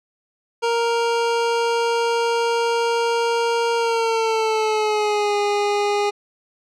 25% pulse tone with pitch glide, 466.2 to 410.6 Hz, A#4 to G#4, 0 to -20 cents, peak -14 dBFS, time 0.62-6.11 s, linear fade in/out 20 ms, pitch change -220 cents, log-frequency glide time 3.76-5.36 s, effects low-pass 6000 Hz 12 dB/octave

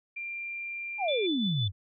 sine tone, 2379 Hz, D7, 22 cents sharp, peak -34 dBFS, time 0.16-1.27 s, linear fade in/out 10 ms
sine exponential sweep, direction down, 873 to 88 Hz, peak -26 dBFS, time 0.98-1.72 s, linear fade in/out 50 ms
sine tone with tremolo, 3490 Hz, A7, 15 cents flat, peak -30 dBFS, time 1.08-1.68 s, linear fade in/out 5 ms, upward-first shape triangle, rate 5.9 Hz, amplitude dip 55%
effects none

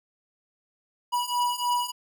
square beating tone pair, 972 / 975.3 Hz, B5 / B5, -28 / -22 cents, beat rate 3.3 Hz, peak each -29 / -27 dBFS, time 1.12-1.92 s, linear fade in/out 20 ms, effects none

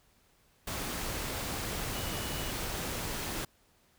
sine tone in noise, 2935 Hz, F#7, 15 cents flat, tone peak -46 dBFS, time 1.93-2.51 s, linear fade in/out 5 ms, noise pink, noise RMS -36 dBFS, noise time 0.67-3.45 s, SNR -13 dB, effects pink hiss -67 dBFS RMS until 3.98 s

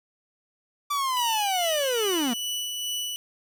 45% pulse linear sweep, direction down, 1173 to 222.5 Hz, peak -24 dBFS, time 0.9-2.34 s, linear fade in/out 10 ms
sawtooth tone with tremolo, 2960 Hz, F#7, in tune, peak -24 dBFS, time 1.17-3.16 s, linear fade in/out 0 ms, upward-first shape sine, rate 2.4 Hz, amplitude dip 30%
effects none

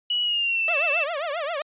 sine tone with pitch glide, 2928 to 2654 Hz, F#7 to E7, -19 to +11 cents, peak -21 dBFS, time 0.1-1.04 s, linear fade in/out 5 ms, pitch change -170 cents, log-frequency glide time 0.23-0.65 s
sawtooth tone with vibrato, 622.3 Hz, D#5, in tune, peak -22 dBFS, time 0.68-1.62 s, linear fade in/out 2 ms, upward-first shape triangle, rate 7.5 Hz, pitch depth 240 cents each way
effects resampled to 8000 Hz

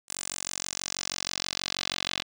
10% pulse tone with band-pass filter sweep, 46.25 Hz, F#1, in tune, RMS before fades -34 dBFS, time 0.08-2.23 s, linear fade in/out 20 ms, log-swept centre 8400 to 3600 Hz, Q 2.1, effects none

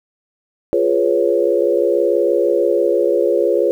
sine chord, C# dominant seventh, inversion first, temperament equal, 349.2 / 415.3 / 493.9 / 554.4 Hz, E#4 / G#4 / B4 / C#5, 0 / 0 / 0 / 0 cents, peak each -18 dBFS, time 0.73-3.71 s, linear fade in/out 0 ms, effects 8-bit

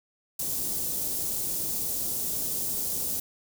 white band-stop noise, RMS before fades -30 dBFS, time 0.39-3.2 s, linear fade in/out 5 ms, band 460 to 6900 Hz, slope 12 dB/octave, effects none

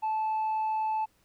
sine tone with tanh clipping, 872 Hz, A5, 16 cents flat, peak -27 dBFS, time 0.02-1.06 s, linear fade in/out 20 ms, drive 1 dB, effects pink hiss -68 dBFS RMS until 1.24 s

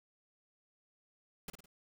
pink noise with echo, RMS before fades -43 dBFS, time 1.48-1.5 s, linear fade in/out 2 ms, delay 53 ms, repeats 3, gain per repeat -7 dB, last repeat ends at 1.659 s, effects none

